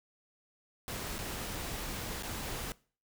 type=noise with dropouts; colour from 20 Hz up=pink; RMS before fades=-39 dBFS; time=0.88-2.72 s; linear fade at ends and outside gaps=0 ms; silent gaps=1.183-1.189 / 2.224-2.233 s; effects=noise-tail reverb RT60 0.4 s tail -21 dB re dry